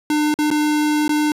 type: tone with dropouts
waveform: square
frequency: 300.9 Hz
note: D4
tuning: 42 cents sharp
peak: -16 dBFS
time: 0.1-1.32 s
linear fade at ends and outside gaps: 2 ms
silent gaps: 0.341-0.388 / 0.504-0.512 / 1.08-1.092 s
effects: resampled to 32000 Hz

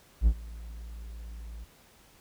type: tone with ADSR envelope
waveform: triangle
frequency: 56.3 Hz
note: A1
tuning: 40 cents sharp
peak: -14 dBFS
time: 0.21-1.65 s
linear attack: 59 ms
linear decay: 65 ms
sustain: -23 dB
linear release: 15 ms
effects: pink hiss -59 dBFS RMS until 2.2 s

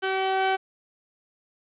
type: tone pair together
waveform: sawtooth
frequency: 382.3 / 763.5 Hz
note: G4 / G5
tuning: -43 / -46 cents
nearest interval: octave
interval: 1197 cents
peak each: -22 / -21 dBFS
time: 0.02-0.57 s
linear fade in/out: 20 ms
effects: resampled to 8000 Hz + 9-bit

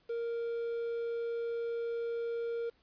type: tone with quantisation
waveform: triangle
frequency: 466.2 Hz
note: A#4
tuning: in tune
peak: -31 dBFS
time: 0.09-2.7 s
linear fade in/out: 10 ms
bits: 9
effects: pink hiss -70 dBFS RMS until 2.82 s + resampled to 11025 Hz

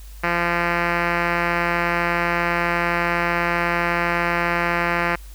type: tone with low-pass filter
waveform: 5% pulse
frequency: 172.2 Hz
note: F3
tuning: 24 cents flat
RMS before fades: -21 dBFS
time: 0.23-5.16 s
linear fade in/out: 10 ms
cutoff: 2400 Hz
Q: 1.6
effects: added 50 Hz sine -36 dBFS peak until 5.34 s + white hiss -49 dBFS RMS until 5.34 s

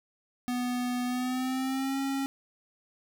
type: tone with pitch glide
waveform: square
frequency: 246.9 to 272.4 Hz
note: B3 to C#4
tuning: 0 to -30 cents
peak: -29 dBFS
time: 0.48-2.26 s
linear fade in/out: 0 ms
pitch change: +170 cents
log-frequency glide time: 1.05-1.99 s
effects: 10-bit

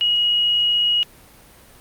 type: tone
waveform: sine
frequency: 2896 Hz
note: F#7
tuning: 38 cents flat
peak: -15 dBFS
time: 0.01-1.03 s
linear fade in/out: 0 ms
effects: pink hiss -47 dBFS RMS until 1.8 s + Opus 32 kbps

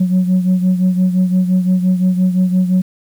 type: beating tone pair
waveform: sine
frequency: 182.9 / 188.7 Hz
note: F#3 / F#3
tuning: -20 / +34 cents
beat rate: 5.8 Hz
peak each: -10 / -16 dBFS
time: 0-2.82 s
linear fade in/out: 10 ms
effects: tanh soft clip ceiling -7 dBFS + 7-bit

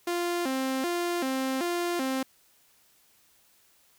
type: tone with vibrato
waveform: sawtooth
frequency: 303.1 Hz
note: D#4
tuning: 45 cents flat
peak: -23 dBFS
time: 0.07-2.23 s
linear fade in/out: 5 ms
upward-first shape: square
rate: 1.3 Hz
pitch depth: 240 cents each way
effects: white hiss -63 dBFS RMS until 3.98 s

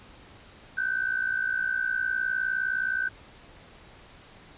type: tone pair together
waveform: sine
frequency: 1500 / 1559.5 Hz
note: F#6 / G6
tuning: +23 / -9 cents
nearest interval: minor second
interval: 68 cents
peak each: -28 dBFS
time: 0.77-3.09 s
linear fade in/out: 10 ms
effects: pink hiss -51 dBFS RMS until 4.57 s + resampled to 8000 Hz

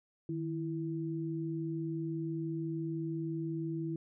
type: tone pair together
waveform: sine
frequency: 155.55 / 329.6 Hz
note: D#3 / E4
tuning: 0 / 0 cents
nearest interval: octave + minor second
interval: 1300 cents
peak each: -37 / -36 dBFS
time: 0.29-3.96 s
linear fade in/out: 2 ms
effects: none

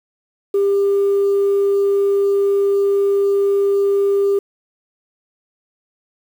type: tone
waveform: sine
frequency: 398.5 Hz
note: G4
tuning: 28 cents sharp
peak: -11 dBFS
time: 0.54-4.39 s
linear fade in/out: 5 ms
effects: tanh soft clip ceiling -10 dBFS + 7-bit

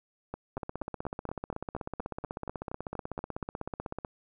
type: two click trains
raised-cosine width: 1 ms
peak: -21 / -22 dBFS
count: 57 / 14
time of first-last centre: 0.57-4.048 / 0.34-3.428 s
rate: 16.1 / 4.21 Hz
effects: none

